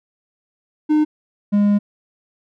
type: tone pair in turn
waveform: triangle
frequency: 304.5 / 204.8 Hz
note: D#4 / G#3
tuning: -37 / -24 cents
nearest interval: perfect fifth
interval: 687 cents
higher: first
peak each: -10 dBFS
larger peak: neither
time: 0.89-1.05 / 1.52-1.79 s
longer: second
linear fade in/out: 20 ms
effects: none